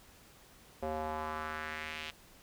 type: tone with band-pass filter sweep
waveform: square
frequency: 77.78 Hz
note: D#2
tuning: in tune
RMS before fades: -39 dBFS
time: 0.82-2.11 s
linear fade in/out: 10 ms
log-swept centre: 590 to 3000 Hz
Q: 2.1
effects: pink hiss -59 dBFS RMS until 2.42 s